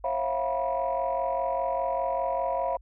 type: tone cluster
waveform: sine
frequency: 540 / 665 / 710 / 974 Hz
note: C#5 / E5 / F5 / B5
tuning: -45 / +15 / +28 / -24 cents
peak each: -30 dBFS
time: 0.04-2.77 s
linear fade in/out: 5 ms
effects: tanh soft clip ceiling -18 dBFS + added 50 Hz sine -49 dBFS peak until 2.81 s